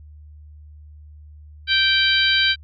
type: harmonic tone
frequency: 780 Hz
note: G5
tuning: 9 cents flat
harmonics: 2 / 3 / 4 / 5 / 6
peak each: -20 / -23 / -20 / -21 / -25 dBFS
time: 1.67-2.56 s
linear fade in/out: 50 ms
effects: added 75 Hz sine -40 dBFS peak until 2.63 s